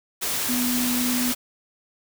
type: tone in noise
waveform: sine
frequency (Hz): 246.9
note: B3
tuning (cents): 0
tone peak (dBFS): -23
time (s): 0.48-1.33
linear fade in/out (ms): 20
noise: white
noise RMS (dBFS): -26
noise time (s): 0.21-1.35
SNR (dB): 0
effects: none